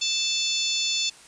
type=harmonic tone; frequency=880 Hz; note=A5; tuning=in tune; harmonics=3 / 4 / 5 / 6 / 7 / 8; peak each=-31 / -27 / -29 / -32 / -34 / -32 dBFS; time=0.01-1.1 s; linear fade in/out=10 ms; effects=white hiss -49 dBFS RMS until 1.27 s + resampled to 22050 Hz